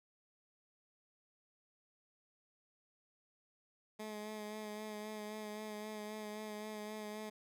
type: tone with vibrato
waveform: 15% pulse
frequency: 212.8 Hz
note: G#3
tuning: 42 cents sharp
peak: -37 dBFS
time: 3.99-7.3 s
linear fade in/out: 10 ms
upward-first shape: sine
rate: 3.8 Hz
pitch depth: 25 cents each way
effects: none